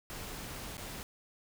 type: noise with dropouts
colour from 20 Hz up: pink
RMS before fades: -43 dBFS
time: 0.1-1.03 s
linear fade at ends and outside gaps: 0 ms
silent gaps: 0.769-0.779 s
effects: none